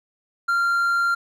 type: tone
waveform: triangle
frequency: 1386 Hz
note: F6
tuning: 14 cents flat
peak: -16 dBFS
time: 0.48-1.15 s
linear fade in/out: 10 ms
effects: none